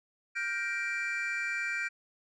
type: chord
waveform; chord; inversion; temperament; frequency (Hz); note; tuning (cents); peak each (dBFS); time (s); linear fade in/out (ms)
triangle; G minor seventh; third; just; 1411.2 / 1568 / 1881.6 / 2352; F6 / G6 / Bb6 / D7; +18 / 0 / +16 / +2; -37 / -34 / -37 / -32; 0.35-1.89; 20
effects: tanh soft clip ceiling -20 dBFS + resampled to 24000 Hz